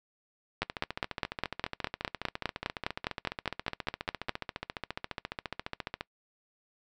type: two click trains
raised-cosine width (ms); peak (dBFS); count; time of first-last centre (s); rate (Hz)
0.3; -12 / -18; 19 / 79; 0.62-4.293 / 0.63-6.009; 4.9 / 14.5
effects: noise-tail reverb RT60 0.1 s tail -22 dB re dry